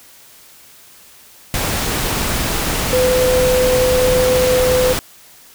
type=tone in noise; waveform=sine; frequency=506 Hz; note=B4; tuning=42 cents sharp; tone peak=-12 dBFS; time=2.93-4.93 s; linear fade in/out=0 ms; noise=pink; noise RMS=-19 dBFS; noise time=1.54-4.99 s; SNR=+4 dB; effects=white hiss -44 dBFS RMS until 5.54 s